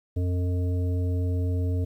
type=harmonic tone; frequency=89.6 Hz; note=F2; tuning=45 cents sharp; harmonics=1 / 3 / 5 / 7; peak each=-23 / -34 / -37 / -44 dBFS; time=0.16-1.85 s; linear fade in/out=10 ms; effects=10-bit